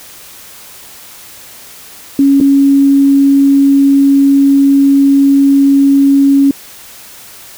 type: tone with dropouts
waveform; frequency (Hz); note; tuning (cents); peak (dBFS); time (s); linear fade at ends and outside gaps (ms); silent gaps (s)
sine; 277.2; C#4; 0; -4; 2.19-6.51; 2; 2.402-2.41
effects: white hiss -34 dBFS RMS until 7.57 s